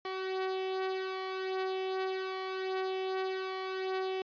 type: tone with flanger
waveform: sawtooth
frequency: 378.1 Hz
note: F#4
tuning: 38 cents sharp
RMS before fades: -35 dBFS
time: 0.05-4.22 s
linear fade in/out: 2 ms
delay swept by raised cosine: 1.7 to 3 ms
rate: 0.85 Hz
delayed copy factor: +0.55
effects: resampled to 11025 Hz